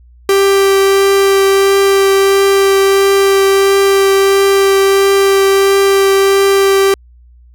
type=tone with vibrato; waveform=45% pulse; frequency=392 Hz; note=G4; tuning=in tune; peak=-7 dBFS; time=0.29-6.94 s; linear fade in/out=2 ms; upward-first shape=triangle; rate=1.5 Hz; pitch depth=9 cents each way; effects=added 60 Hz sine -39 dBFS peak until 7.54 s